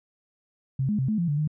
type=tone with pitch steps; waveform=sine; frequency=133.6 / 209.7 / 131.8 / 215.4 / 171.5 / 145.7 / 152.2 Hz; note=C3 / G#3 / C3 / A3 / F3 / D3 / D#3; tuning=+36 / +17 / +13 / -37 / -31 / -13 / -38 cents; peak=-22 dBFS; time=0.79-1.476 s; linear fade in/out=5 ms; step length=98 ms; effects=none